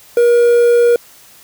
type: tone with quantisation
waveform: triangle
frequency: 476.4 Hz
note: A#4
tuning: 38 cents sharp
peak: -5 dBFS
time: 0.17-0.96 s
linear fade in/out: 2 ms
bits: 5
effects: white hiss -43 dBFS RMS until 1.43 s